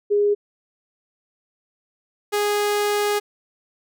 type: tone pair in turn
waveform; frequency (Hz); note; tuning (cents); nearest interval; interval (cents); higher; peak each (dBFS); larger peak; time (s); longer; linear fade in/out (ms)
sine / sawtooth; 411 / 413.6; G#4 / G#4; -18 / -7; unison; 11; second; -15; neither; 0.1-0.35 / 2.32-3.2; second; 20
effects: none